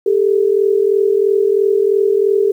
sine tone pair together, 397 / 440 Hz, G4 / A4, +22 / 0 cents, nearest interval major second, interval 178 cents, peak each -12 / -15 dBFS, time 0.06-2.52 s, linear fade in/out 5 ms, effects 8-bit

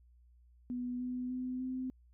sine tone with pitch steps, 246.9 / 250.3 / 253.8 / 257.4 Hz, B3 / B3 / B3 / C4, 0 / +23 / +47 / -28 cents, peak -35 dBFS, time 0.7-1.9 s, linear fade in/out 0 ms, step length 300 ms, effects added 60 Hz sine -60 dBFS peak until 2.13 s

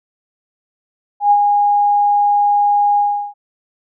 sine tone with ADSR envelope, 820 Hz, G#5, 22 cents flat, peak -6 dBFS, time 1.2-3.34 s, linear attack 110 ms, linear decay 58 ms, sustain -4 dB, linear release 360 ms, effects none

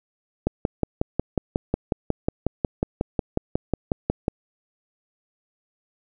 click train, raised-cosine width 2 ms, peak -7 dBFS, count 22, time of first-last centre 0.47-4.281 s, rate 5.51 Hz, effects none

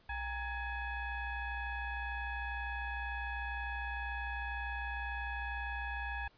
sine tone with frequency modulation, 806 Hz, G5, 48 cents sharp, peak -36 dBFS, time 0.09-6.28 s, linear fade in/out 5 ms, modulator 867 Hz, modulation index 1.7, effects pink hiss -67 dBFS RMS until 6.37 s + resampled to 11025 Hz

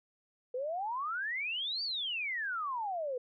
sine exponential two-way sweep, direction up then down, 482.9 to 4699 to 482.9 Hz, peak -33 dBFS, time 0.54-3.18 s, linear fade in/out 5 ms, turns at 1.83 s, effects none

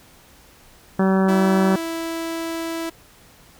harmonic tone, 190.9 Hz, G3, 46 cents flat, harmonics 1 / 2 / 3 / 4 / 5 / 6 / 7 / 8 / 9, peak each -16 / -22 / -26 / -28 / -30 / -32 / -33 / -34 / -35 dBFS, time 0.99-1.76 s, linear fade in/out 5 ms
sawtooth tone, 329.6 Hz, E4, in tune, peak -21 dBFS, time 1.28-2.9 s, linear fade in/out 10 ms
effects pink hiss -50 dBFS RMS until 3.59 s

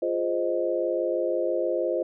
sine chord, F minor seventh, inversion none, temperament equal, 349.2 / 415.3 / 523.3 / 622.3 Hz, F4 / Ab4 / C5 / Eb5, 0 / 0 / 0 / 0 cents, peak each -28 / -33 / -27 / -29 dBFS, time 0.02-2.03 s, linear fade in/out 5 ms, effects none

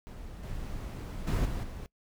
brown noise with level steps, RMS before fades -43 / -38 / -28 / -34 / -40 dBFS, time 0.07-1.86 s, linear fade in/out 0 ms, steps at 0.43 / 1.27 / 1.45 / 1.63 s, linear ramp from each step 5 ms, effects noise-tail reverb RT60 0.1 s tail -22 dB re dry

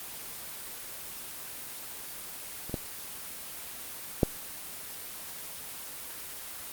clicks, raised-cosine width 2 ms, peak -26 / -16 / -7 dBFS, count 3, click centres 2.696 / 2.742 / 4.232 s, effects white hiss -41 dBFS RMS until 6.72 s + Opus 24 kbps

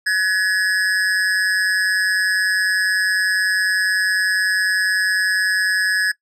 square tone with amplitude modulation, 1692 Hz, G#6, 32 cents sharp, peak -13 dBFS, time 0.06-6.12 s, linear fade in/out 10 ms, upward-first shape sine, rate 190 Hz, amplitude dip 65%, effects noise-tail reverb RT60 0.1 s tail -22 dB re dry + low-pass 9000 Hz 12 dB/octave

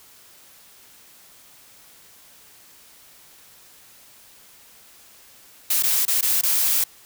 blue noise with dropouts, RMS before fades -20 dBFS, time 5.7-6.84 s, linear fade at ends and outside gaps 5 ms, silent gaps 5.826-5.834 / 6.053-6.079 / 6.211-6.226 / 6.413-6.433 s, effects white hiss -50 dBFS RMS until 7.05 s

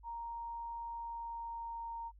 sine tone with pitch glide, 932.3 to 925.3 Hz, A#5 to A#5, 0 to -13 cents, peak -40 dBFS, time 0.03-2.12 s, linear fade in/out 50 ms, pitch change -13 cents, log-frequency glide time 0.88-1.92 s, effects added 50 Hz sine -56 dBFS peak until 2.19 s

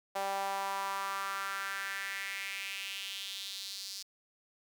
sawtooth tone with high-pass filter sweep, 196 Hz, G3, in tune, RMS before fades -38 dBFS, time 0.15-4.03 s, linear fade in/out 10 ms, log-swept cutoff 690 to 4900 Hz, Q 3.4, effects none

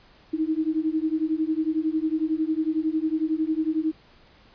sine beating tone pair, 310 / 321 Hz, D#4 / E4, -6 / -46 cents, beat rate 11 Hz, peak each -25 dBFS, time 0.33-3.92 s, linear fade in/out 10 ms, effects pink hiss -55 dBFS RMS until 4.54 s + resampled to 11025 Hz

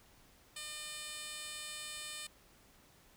10% pulse tone with band-pass filter, 604 Hz, D5, 48 cents sharp, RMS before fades -45 dBFS, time 0.56-2.27 s, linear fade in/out 5 ms, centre 6900 Hz, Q 1.1, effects pink hiss -64 dBFS RMS until 3.16 s

